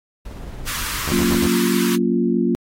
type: noise with tremolo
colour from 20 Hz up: brown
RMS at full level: -31 dBFS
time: 0.25-1.39 s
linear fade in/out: 5 ms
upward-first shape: triangle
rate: 18 Hz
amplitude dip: 25%
type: high-pass noise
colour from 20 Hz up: pink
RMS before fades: -27 dBFS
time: 0.66-1.97 s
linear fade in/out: 20 ms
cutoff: 950 Hz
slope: 96 dB/octave
type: tone bursts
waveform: sawtooth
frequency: 76 Hz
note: D#2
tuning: 40 cents flat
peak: -19 dBFS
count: 4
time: 1.07-1.473 s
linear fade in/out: 5 ms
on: 55 ms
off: 61 ms
type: chord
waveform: sine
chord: Gb major seventh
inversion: none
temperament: equal with one note detuned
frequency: 185 / 233.1 / 278 / 349.2 Hz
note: Gb3 / Bb3 / Db4 / F4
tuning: 0 / 0 / +5 / 0 cents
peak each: -22 / -19 / -24 / -21 dBFS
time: 1.12-2.55 s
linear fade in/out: 0 ms
effects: AAC 48 kbps